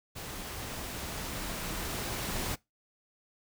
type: noise with level ramp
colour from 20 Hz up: pink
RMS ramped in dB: -41 to -34 dBFS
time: 0.15-2.56 s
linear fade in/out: 20 ms
effects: noise-tail reverb RT60 0.2 s tail -22 dB re dry